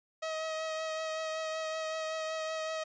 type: tone with vibrato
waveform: sawtooth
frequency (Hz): 635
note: D#5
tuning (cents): +35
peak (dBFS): -30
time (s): 0.22-2.84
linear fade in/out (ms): 10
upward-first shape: triangle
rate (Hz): 5.3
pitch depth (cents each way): 18
effects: resampled to 16000 Hz